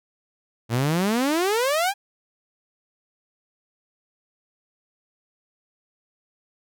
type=exponential sweep; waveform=sawtooth; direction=up; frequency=110.4 to 830.6 Hz; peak=-16 dBFS; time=0.69-1.94 s; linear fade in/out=50 ms; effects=none